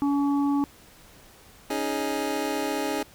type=harmonic tone; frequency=283.2 Hz; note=C#4; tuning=37 cents sharp; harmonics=1 / 3 / 4; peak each=-21 / -32 / -36 dBFS; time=0.02-0.64 s; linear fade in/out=0 ms
type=chord; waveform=25% pulse; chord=C# suspended second; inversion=none; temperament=just; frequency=277.2 / 311.8 / 415.8 Hz; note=C#4 / D#4 / G#4; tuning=0 / +4 / +2 cents; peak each=-27 dBFS; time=1.7-3.03 s; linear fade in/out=5 ms
effects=pink hiss -52 dBFS RMS until 3.14 s